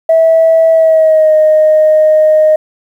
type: tone with pitch glide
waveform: sine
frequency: 651 to 619.8 Hz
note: E5 to D#5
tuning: -22 to -7 cents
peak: -3 dBFS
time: 0.09-2.56 s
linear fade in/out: 5 ms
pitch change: -85 cents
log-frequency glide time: 0.72-1.34 s
effects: tanh soft clip ceiling 0 dBFS + 7-bit